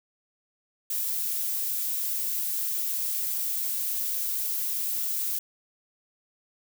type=noise; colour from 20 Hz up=violet; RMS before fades=-29 dBFS; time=0.9-5.39 s; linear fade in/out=5 ms; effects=none